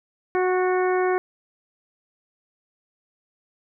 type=harmonic tone with a mistuned harmonic; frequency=367.8 Hz; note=F#4; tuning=10 cents flat; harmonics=1 / 2 / 3 / 4 / 5 / 6; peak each=-20 / -26 / -30 / -32 / -34 / -36 dBFS; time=0.35-1.18 s; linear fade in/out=0 ms; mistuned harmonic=5; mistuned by=-21 cents; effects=none